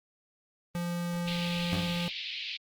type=tone; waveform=square; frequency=173.4 Hz; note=F3; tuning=12 cents flat; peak=-31 dBFS; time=0.75-2.08 s; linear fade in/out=0 ms
type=band-pass noise; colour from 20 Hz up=pink; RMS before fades=-38 dBFS; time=1.27-2.57 s; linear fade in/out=5 ms; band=2300 to 4400 Hz; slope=48 dB/octave
type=tone with exponential decay; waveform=20% pulse; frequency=95 Hz; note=F#2; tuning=46 cents sharp; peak=-24 dBFS; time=1.72-2.12 s; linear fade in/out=5 ms; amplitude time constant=86 ms
effects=Opus 32 kbps